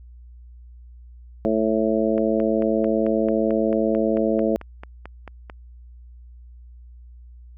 harmonic tone, 110 Hz, A2, in tune, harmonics 2 / 3 / 4 / 5 / 6, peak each -23 / -24 / -25 / -24 / -26 dBFS, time 1.45-4.56 s, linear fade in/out 0 ms
click train, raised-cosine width 0.5 ms, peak -21 dBFS, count 16, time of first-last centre 2.18-5.499 s, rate 4.52 Hz
effects added 60 Hz sine -41 dBFS peak until 7.57 s

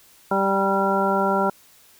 harmonic tone with a mistuned harmonic, 195.7 Hz, G3, 3 cents flat, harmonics 1 / 2 / 3 / 4 / 5 / 7, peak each -25 / -25 / -25 / -25 / -25 / -25 dBFS, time 0.31-1.5 s, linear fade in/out 5 ms, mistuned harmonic 5, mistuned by -18 cents, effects white hiss -53 dBFS RMS until 1.99 s

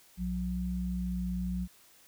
sine tone pair together, 60.66 / 181.1 Hz, B1 / F#3, -30 / -37 cents, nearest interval octave + perfect fifth, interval 1893 cents, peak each -35 / -32 dBFS, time 0.17-1.68 s, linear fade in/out 50 ms, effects white hiss -60 dBFS RMS until 2.07 s

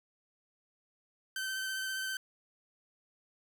sawtooth tone with vibrato, 1542 Hz, G6, 29 cents flat, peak -31 dBFS, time 1.36-2.17 s, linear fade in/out 2 ms, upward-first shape sine, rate 15 Hz, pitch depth 14 cents each way, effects none

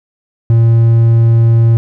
triangle tone, 115.1 Hz, A#2, 22 cents flat, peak -3 dBFS, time 0.5-1.77 s, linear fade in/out 0 ms, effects none

